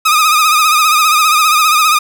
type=tone with vibrato; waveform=sawtooth; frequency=1244.5 Hz; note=D#6; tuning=in tune; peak=-4 dBFS; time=0.05-1.99 s; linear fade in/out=10 ms; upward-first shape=sine; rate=15 Hz; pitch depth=64 cents each way; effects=none